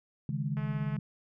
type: chord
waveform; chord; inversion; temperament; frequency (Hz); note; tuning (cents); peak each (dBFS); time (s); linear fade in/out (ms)
sine; C# suspended second; none; equal; 138.59 / 155.56 / 207.7; C#3 / D#3 / G#3; 0 / 0 / 0; -33 / -34 / -37; 0.29-0.99; 2
type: click train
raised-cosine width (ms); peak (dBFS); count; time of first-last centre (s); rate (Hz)
0.5; -32; 86; 0.57-0.965; 215
effects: none